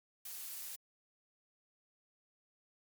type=noise; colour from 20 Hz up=blue; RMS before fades=-45 dBFS; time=0.25-0.76 s; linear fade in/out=5 ms; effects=MP3 96 kbps